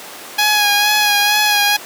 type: tone with vibrato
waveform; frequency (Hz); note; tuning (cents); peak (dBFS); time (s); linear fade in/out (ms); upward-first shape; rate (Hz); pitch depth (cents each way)
10% pulse; 830.6; G#5; 0; -3; 0.38-1.77; 10; sine; 2.2; 28
effects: pink hiss -32 dBFS RMS until 1.85 s + high-pass 400 Hz 12 dB/octave